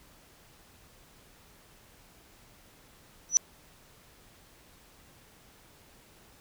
sine tone with exponential growth, 5920 Hz, F#8, in tune, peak -13 dBFS, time 3.29-3.37 s, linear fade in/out 0 ms, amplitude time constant 17 ms, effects pink hiss -58 dBFS RMS until 6.4 s

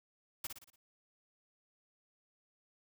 white noise with echo, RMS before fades -39 dBFS, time 0.44-0.47 s, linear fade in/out 5 ms, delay 58 ms, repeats 5, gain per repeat -6 dB, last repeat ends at 0.76 s, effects none

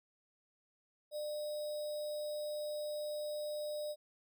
sine tone with sample-and-hold, 599 Hz, D5, 34 cents sharp, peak -37 dBFS, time 1.11-3.96 s, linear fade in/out 50 ms, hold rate 4410 Hz, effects none

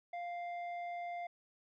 square tone with low-pass filter, 698.5 Hz, F5, in tune, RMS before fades -42 dBFS, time 0.13-1.27 s, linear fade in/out 5 ms, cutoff 1600 Hz, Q 2.4, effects none

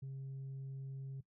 sine tone, 135 Hz, C#3, 45 cents flat, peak -40 dBFS, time 0.02-1.21 s, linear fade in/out 10 ms, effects noise-tail reverb RT60 0.1 s tail -18 dB re dry + tanh soft clip ceiling -41 dBFS

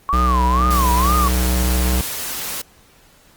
sine tone with vibrato, 1093 Hz, C#6, 25 cents flat, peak -16 dBFS, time 0.09-1.28 s, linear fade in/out 0 ms, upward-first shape sine, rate 2.1 Hz, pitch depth 210 cents each way
square tone, 62.6 Hz, B1, 24 cents sharp, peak -16 dBFS, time 0.13-2.01 s, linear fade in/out 0 ms
white noise, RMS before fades -26 dBFS, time 0.7-2.62 s, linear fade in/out 10 ms
effects pink hiss -51 dBFS RMS until 3.36 s + Opus 24 kbps

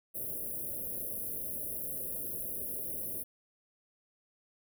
white band-stop noise, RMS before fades -38 dBFS, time 0.14-3.24 s, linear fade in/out 20 ms, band 650 to 10000 Hz, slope 96 dB/octave, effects none

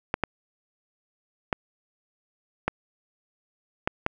clicks, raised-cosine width 0.5 ms, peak -8 dBFS, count 6, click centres 0.141 / 0.237 / 1.528 / 2.68 / 3.875 / 4.064 s, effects none

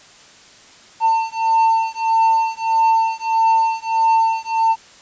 triangle beating tone pair, 898 / 899.6 Hz, A5 / A5, +35 / +38 cents, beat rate 1.6 Hz, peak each -15 dBFS, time 1-4.76 s, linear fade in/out 50 ms, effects white hiss -45 dBFS RMS until 5.01 s + resampled to 16000 Hz

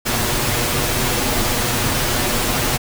pink noise with comb filter, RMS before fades -19 dBFS, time 0.05-2.78 s, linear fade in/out 20 ms, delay 8.3 ms, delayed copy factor +0.6, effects none

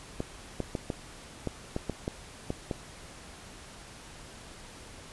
clicks, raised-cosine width 2 ms, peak -17 dBFS, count 10, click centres 0.204 / 0.603 / 0.752 / 0.902 / 1.473 / 1.764 / 1.897 / 2.079 / 2.504 / 2.712 s, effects pink hiss -48 dBFS RMS until 5.12 s + resampled to 24000 Hz

